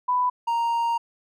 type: tone pair in turn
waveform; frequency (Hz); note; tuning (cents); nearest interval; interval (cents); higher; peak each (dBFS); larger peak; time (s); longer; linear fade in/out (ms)
sine / triangle; 994 / 931.7; B5 / A#5; +11 / -1; minor second; 112; first; -19; neither; 0.08-0.3 / 0.47-0.98; second; 10
effects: none